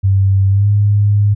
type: tone with pitch glide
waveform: sine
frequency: 97.2 to 102.8 Hz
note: G2 to G#2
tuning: -14 to -17 cents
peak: -8 dBFS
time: 0.03-1.35 s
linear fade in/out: 20 ms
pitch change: +97 cents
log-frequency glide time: 0.49-0.68 s
effects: none